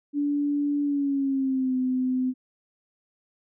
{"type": "tone with pitch glide", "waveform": "sine", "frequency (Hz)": [288.9, 255.9], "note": ["D4", "C4"], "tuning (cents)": [-28, -38], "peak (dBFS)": -22, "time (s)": [0.13, 2.34], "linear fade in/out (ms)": 50, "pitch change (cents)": -210, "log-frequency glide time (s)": [0.83, 1.76], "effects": []}